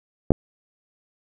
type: clicks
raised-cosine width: 2 ms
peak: -4 dBFS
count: 2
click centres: 0.306 / 0.319 s
effects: none